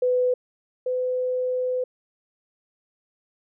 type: tone pair in turn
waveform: sine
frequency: 500 / 505.2 Hz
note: B4 / B4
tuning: +21 / +39 cents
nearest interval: unison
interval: 18 cents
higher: second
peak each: -18 / -22 dBFS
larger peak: first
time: 0.02-0.34 / 0.86-1.84 s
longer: second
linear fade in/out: 5 ms
effects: none